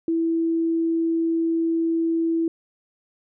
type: tone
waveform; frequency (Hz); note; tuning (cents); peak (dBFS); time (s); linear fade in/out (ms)
sine; 329.6; E4; 0; -19; 0.08-2.48; 2
effects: none